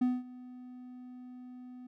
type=tone with ADSR envelope; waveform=triangle; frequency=250 Hz; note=B3; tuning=21 cents sharp; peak=-22 dBFS; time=0.01-1.87 s; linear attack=9 ms; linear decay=210 ms; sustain=-21 dB; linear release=6 ms; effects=none